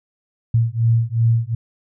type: beating tone pair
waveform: sine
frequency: 113.9 / 116.6 Hz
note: A#2 / A#2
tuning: -40 / +1 cents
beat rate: 2.7 Hz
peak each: -17 / -17 dBFS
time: 0.54-1.55 s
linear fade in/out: 5 ms
effects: none